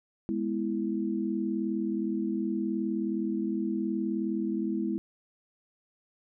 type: chord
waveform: sine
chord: E major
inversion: first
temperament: equal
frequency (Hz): 207.7 / 246.9 / 329.6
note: G#3 / B3 / E4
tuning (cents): 0 / 0 / 0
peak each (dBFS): -31 / -34 / -31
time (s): 0.29-4.98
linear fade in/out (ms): 0
effects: none